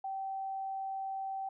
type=tone; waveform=sine; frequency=774 Hz; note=G5; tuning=22 cents flat; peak=-35 dBFS; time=0.04-1.49 s; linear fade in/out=5 ms; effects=none